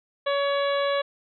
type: harmonic tone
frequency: 563 Hz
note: C#5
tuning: 27 cents sharp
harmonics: 1 / 2 / 3 / 4 / 5 / 6 / 7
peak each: -23 / -29 / -33 / -37 / -40 / -36 / -38 dBFS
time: 0.26-1.02 s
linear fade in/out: 10 ms
effects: none